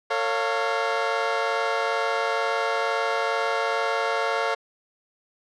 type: chord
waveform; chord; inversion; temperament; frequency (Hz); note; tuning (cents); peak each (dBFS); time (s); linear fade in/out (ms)
20% pulse; A augmented; none; equal with one note detuned; 451.6 / 554.4 / 698.5; A4 / C#5 / E#5; +45 / 0 / 0; -22; 0.1-4.55; 10
effects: low-pass 4000 Hz 12 dB/octave